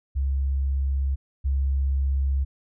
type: tone pair in turn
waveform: sine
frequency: 68 / 68 Hz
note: C#2 / C#2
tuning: -33 / -33 cents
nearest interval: unison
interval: 0 cents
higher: neither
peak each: -21 / -20 dBFS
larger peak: second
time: 0.15-1.16 / 1.44-2.45 s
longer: neither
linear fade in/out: 20 ms
effects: none